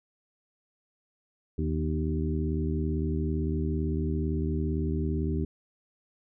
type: harmonic tone with a mistuned harmonic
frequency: 77.78 Hz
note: D#2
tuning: in tune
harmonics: 1 / 2 / 3 / 4 / 5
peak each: -29 / -32 / -34 / -35 / -36 dBFS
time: 1.58-5.45 s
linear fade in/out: 5 ms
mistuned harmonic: 3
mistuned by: +46 cents
effects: none